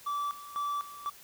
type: tone with tremolo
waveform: triangle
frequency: 1159 Hz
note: D6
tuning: 23 cents flat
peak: -28 dBFS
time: 0.06-1.1 s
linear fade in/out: 10 ms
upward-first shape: square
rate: 2 Hz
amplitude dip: 80%
effects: white hiss -53 dBFS RMS until 1.23 s